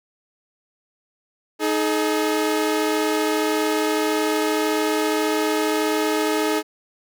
sawtooth tone pair together, 311.1 / 425.8 Hz, D#4 / G#4, 0 / +43 cents, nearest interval perfect fourth, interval 543 cents, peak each -18 dBFS, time 1.59-6.63 s, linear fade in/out 50 ms, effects none

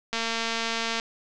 click train, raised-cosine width 0.2 ms, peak -11 dBFS, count 199, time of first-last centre 0.13-0.998 s, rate 228 Hz, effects low-pass 7000 Hz 12 dB/octave

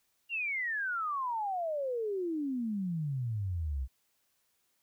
sine exponential sweep, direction down, 2832 to 61.7 Hz, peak -31 dBFS, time 0.29-3.88 s, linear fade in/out 50 ms, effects white hiss -75 dBFS RMS until 4.82 s

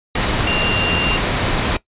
sine tone in noise, 2784 Hz, F7, 6 cents flat, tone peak -17 dBFS, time 0.47-1.17 s, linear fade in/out 5 ms, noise pink, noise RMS -18 dBFS, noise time 0.15-1.77 s, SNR -2 dB, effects noise-tail reverb RT60 0.1 s tail -18 dB re dry + resampled to 8000 Hz

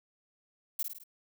violet noise with echo, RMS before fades -32 dBFS, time 0.79-0.83 s, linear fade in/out 5 ms, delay 52 ms, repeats 4, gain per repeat -5 dB, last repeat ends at 1.038 s, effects none

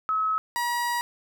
sine / 30% pulse tone pair in turn, 1286 / 958.8 Hz, E6 / A#5, -43 / +48 cents, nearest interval perfect fourth, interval 509 cents, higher first, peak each -22 / -22 dBFS, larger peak neither, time 0.09-0.38 / 0.56-1.01 s, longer second, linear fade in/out 0 ms, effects none

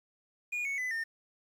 triangle tone with pitch steps, 2442 / 2214 / 2007 / 1818.9 Hz, D#7 / C#7 / B6 / A#6, -33 / -3 / +27 / -43 cents, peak -30 dBFS, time 0.52-1.04 s, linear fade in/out 10 ms, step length 130 ms, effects 10-bit

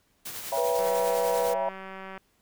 white noise with tremolo, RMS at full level -36 dBFS, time 0.25-1.54 s, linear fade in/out 10 ms, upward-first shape sine, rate 10 Hz, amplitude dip 40%
sine chord, C# diminished seventh, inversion none, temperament just, 554.4 / 665.2 / 798.3 / 957.9 Hz, C#5 / E5 / G5 / Bb5, 0 / +16 / +31 / +47 cents, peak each -31 / -29 / -34 / -31 dBFS, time 0.52-1.69 s, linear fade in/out 2 ms
sine tone, 490.7 Hz, B4, 11 cents flat, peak -26 dBFS, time 0.57-1.55 s, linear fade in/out 10 ms
click train, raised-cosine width 0.5 ms, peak -26 dBFS, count 266, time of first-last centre 0.79-2.177 s, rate 191 Hz
effects pink hiss -68 dBFS RMS until 2.41 s

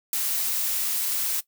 blue noise with ADSR envelope, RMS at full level -21 dBFS, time 0.13-1.41 s, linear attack 3 ms, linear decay 3 ms, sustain -5 dB, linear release 15 ms, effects noise-tail reverb RT60 0.1 s tail -18 dB re dry

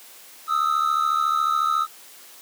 triangle tone pair together, 1244.5 / 1318.5 Hz, D#6 / E6, 0 / 0 cents, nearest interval minor second, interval 100 cents, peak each -20 / -20 dBFS, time 0.47-1.87 s, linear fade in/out 50 ms, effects white hiss -46 dBFS RMS until 2.41 s + high-pass 300 Hz 12 dB/octave

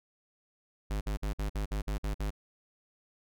square tone bursts, 51.3 Hz, G#1, 21 cents flat, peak -31 dBFS, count 9, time 0.9-2.306 s, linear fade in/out 10 ms, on 110 ms, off 52 ms, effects none

